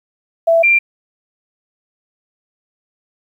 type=tone pair in turn; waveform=sine; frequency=664 / 2374 Hz; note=E5 / D7; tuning=+12 / +18 cents; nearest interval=octave + minor seventh; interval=2206 cents; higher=second; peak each=-8 dBFS; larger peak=neither; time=0.47-0.63 / 0.63-0.79 s; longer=neither; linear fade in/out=10 ms; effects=8-bit